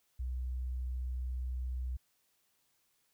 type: tone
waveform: sine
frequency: 62.8 Hz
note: B1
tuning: 30 cents sharp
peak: -34 dBFS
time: 0.19-1.97 s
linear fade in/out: 10 ms
effects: white hiss -75 dBFS RMS until 3.13 s